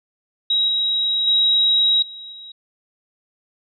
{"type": "tone with level steps", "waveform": "sine", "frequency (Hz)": 3832, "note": "A#7", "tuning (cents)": 47, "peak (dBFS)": [-15, -17, -13, -33, -35], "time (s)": [0.5, 2.52], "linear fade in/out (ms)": 5, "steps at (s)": [0.68, 1.27, 2.02, 2.32], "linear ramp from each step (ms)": 5, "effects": []}